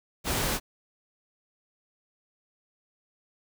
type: noise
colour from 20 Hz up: pink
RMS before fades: -28 dBFS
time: 0.24-0.6 s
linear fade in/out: 50 ms
effects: none